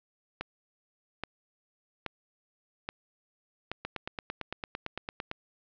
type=two click trains; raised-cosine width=0.3 ms; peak=-17 / -18 dBFS; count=5 / 14; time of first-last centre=0.41-3.716 / 3.85-5.314 s; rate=1.21 / 8.88 Hz; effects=low-pass 4000 Hz 12 dB/octave